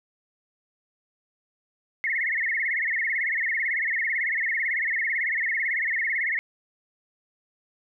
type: tone with vibrato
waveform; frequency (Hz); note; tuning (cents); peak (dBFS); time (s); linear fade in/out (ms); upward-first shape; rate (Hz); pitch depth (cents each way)
sine; 1975.5; B6; 0; -23; 2.04-6.39; 0; sine; 18; 180
effects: none